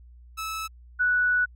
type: tone pair in turn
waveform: sawtooth / sine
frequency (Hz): 1304 / 1476.6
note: E6 / F#6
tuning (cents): -19 / -4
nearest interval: major second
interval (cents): 215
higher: second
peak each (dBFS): -26 / -19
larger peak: second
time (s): 0.37-0.68 / 0.99-1.46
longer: second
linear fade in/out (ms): 20
effects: added 60 Hz sine -46 dBFS peak until 1.55 s + MP3 64 kbps